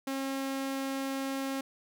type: tone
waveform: sawtooth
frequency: 270.3 Hz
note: C#4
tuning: 44 cents flat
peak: -28 dBFS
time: 0.07-1.61 s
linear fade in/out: 5 ms
effects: none